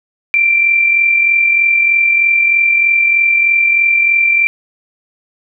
sine tone with amplitude modulation, 2357 Hz, D7, 6 cents sharp, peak -6 dBFS, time 0.34-4.47 s, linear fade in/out 0 ms, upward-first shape sine, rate 43.2 Hz, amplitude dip 45%, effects none

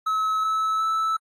triangle tone with pitch steps, 1290 / 1301.2 / 1312.5 Hz, E6 / E6 / E6, -38 / -23 / -8 cents, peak -19 dBFS, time 0.06-1.17 s, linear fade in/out 10 ms, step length 370 ms, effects AAC 48 kbps

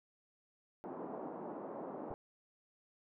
pink band-pass noise, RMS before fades -45 dBFS, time 0.84-2.14 s, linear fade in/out 0 ms, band 220 to 940 Hz, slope 24 dB/octave
clicks, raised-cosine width 2 ms, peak -34 dBFS, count 2, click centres 2.106 / 2.115 s
effects none

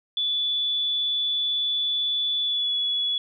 sine tone with pitch glide, 3458 to 3393 Hz, A7 to G#7, -31 to +36 cents, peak -22 dBFS, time 0.17-3.18 s, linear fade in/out 2 ms, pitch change -33 cents, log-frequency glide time 2.4-2.76 s, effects none

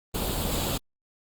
pink noise with comb filter, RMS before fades -28 dBFS, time 0.14-0.78 s, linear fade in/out 10 ms, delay 0.26 ms, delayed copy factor +0.6, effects Opus 32 kbps

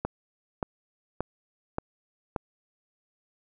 click train, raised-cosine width 1 ms, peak -14 dBFS, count 5, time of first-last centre 0.05-2.362 s, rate 1.73 Hz, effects none

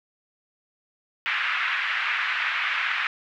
pink band-pass noise, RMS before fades -26 dBFS, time 1.26-3.07 s, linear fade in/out 0 ms, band 1400 to 2600 Hz, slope 24 dB/octave, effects none

